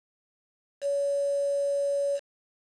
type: tone with quantisation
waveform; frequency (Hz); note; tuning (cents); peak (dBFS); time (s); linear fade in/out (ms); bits
sine; 564; C#5; +30; -24; 0.81-2.2; 50; 7
effects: resampled to 22050 Hz